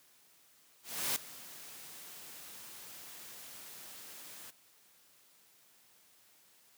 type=noise with ADSR envelope; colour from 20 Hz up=white; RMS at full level=-32 dBFS; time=0.83-4.51 s; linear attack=330 ms; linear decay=3 ms; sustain=-18 dB; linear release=12 ms; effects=white hiss -65 dBFS RMS until 6.77 s + high-pass 100 Hz 12 dB/octave